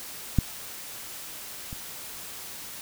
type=clicks; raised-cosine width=5 ms; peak=-7 / -25 dBFS; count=2; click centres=0.387 / 1.729 s; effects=white hiss -40 dBFS RMS until 2.81 s